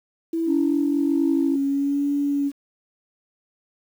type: tone with tremolo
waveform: sine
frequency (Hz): 329.6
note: E4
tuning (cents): 0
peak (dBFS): -19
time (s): 0.33-1.56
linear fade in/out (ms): 5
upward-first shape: triangle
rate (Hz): 1.3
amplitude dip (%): 50
type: tone with vibrato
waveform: sine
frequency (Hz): 280.5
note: C#4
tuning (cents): +21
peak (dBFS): -19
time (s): 0.46-2.52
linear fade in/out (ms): 50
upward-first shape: sine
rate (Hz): 0.73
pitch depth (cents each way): 30
effects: tanh soft clip ceiling -10 dBFS + 8-bit